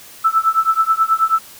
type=tone with tremolo; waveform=sine; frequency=1318.5 Hz; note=E6; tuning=in tune; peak=-8 dBFS; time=0.24-1.39 s; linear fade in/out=10 ms; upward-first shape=triangle; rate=9.3 Hz; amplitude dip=100%; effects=white hiss -40 dBFS RMS until 1.59 s